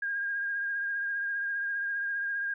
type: tone with vibrato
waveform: sine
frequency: 1618 Hz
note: G#6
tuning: 46 cents flat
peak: -29 dBFS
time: 0.02-2.54 s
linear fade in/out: 5 ms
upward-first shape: triangle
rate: 15 Hz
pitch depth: 29 cents each way
effects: none